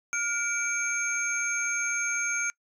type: tone cluster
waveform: sine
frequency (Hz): 1416 / 2312 / 6430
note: F6 / D7 / G8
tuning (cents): +23 / -28 / +43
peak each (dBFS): -30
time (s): 0.13-2.5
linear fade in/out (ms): 0
effects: noise-tail reverb RT60 0.1 s tail -25 dB re dry + tanh soft clip ceiling -18 dBFS